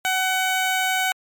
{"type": "tone", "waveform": "15% pulse", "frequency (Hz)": 751, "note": "F#5", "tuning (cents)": 26, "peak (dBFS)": -13, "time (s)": [0.05, 1.12], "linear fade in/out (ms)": 0, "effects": ["MP3 96 kbps"]}